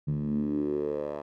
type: tone with band-pass filter sweep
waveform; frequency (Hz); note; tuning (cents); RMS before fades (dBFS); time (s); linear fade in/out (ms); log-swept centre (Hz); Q
10% pulse; 73.42; D2; 0; -30; 0.07-1.22; 10; 150 to 700; 5.2
effects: none

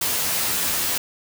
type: noise with comb filter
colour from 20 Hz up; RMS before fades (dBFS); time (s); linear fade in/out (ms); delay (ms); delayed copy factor
white; -23; 0.01-0.98; 5; 12; +1
effects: none

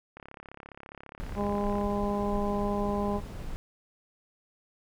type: click train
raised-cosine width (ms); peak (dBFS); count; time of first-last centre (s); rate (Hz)
0.5; -29; 58; 0.17-1.813; 34.7
type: noise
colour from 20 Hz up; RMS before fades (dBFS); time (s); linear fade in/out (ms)
brown; -37; 1.2-3.56; 0
type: harmonic tone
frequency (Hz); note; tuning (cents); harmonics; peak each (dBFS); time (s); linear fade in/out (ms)
203.7; G#3; -33; 1 / 2 / 3 / 4 / 5; -30 / -33 / -35 / -36 / -37; 1.35-3.21; 50
effects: none

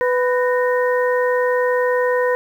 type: harmonic tone with a mistuned harmonic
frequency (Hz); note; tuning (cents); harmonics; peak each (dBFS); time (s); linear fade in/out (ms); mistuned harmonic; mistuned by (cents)
497.2; B4; +12; 1 / 2 / 3 / 4; -16 / -23 / -30 / -24; 0.01-2.35; 0; 4; -130
effects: 8-bit

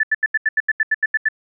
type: tone bursts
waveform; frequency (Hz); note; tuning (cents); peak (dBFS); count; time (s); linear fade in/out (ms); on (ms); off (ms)
sine; 1751; A6; -9; -13; 12; 0-1.287; 5; 33; 81
effects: none

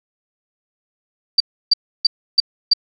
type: tone bursts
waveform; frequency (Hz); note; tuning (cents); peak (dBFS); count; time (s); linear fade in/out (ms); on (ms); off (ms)
sine; 4653; D8; -17; -8; 5; 1.38-2.735; 5; 23; 310
effects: none

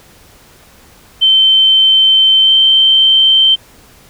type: tone with pitch glide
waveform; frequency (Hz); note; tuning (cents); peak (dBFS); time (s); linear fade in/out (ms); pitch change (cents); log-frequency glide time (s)
sine; 3096 to 3116; G7 to G7; -22 to -11; -5; 1.21-3.56; 20; +11; 2.44-2.5
effects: pink hiss -43 dBFS RMS until 4.09 s

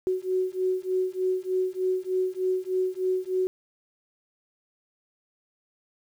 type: beating tone pair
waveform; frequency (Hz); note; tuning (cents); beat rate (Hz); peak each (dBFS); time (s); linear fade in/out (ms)
sine; 370 / 373.3; F#4 / F#4; 0 / +15; 3.3; -27; 0.07-3.47; 0
effects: 9-bit

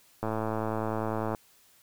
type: click train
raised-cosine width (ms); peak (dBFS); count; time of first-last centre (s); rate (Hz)
1; -17; 124; 0.23-1.348; 110
effects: white hiss -61 dBFS RMS until 1.82 s

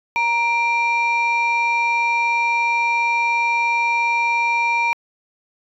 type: tone pair together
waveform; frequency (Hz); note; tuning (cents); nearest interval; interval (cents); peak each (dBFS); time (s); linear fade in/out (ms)
sine; 937.1 / 2368; A#5 / D7; +9 / +14; octave + major third; 1605; -17; 0.16-4.93; 0
effects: tanh soft clip ceiling -12 dBFS

